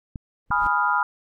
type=clicks; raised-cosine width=5 ms; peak=-20 dBFS; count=2; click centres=0.158 / 0.506 s
type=noise with exponential growth; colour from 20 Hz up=brown; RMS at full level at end=-29 dBFS; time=0.46-0.67 s; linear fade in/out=1 ms; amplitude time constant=45 ms
type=chord; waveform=sine; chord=F half-diminished seventh; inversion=first; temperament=equal; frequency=830.6 / 987.8 / 1244.5 / 1396.9 Hz; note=Ab5 / Cb6 / Eb6 / F6; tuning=0 / 0 / 0 / 0 cents; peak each=-26 / -23 / -25 / -23 dBFS; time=0.51-1.03 s; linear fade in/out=2 ms
effects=none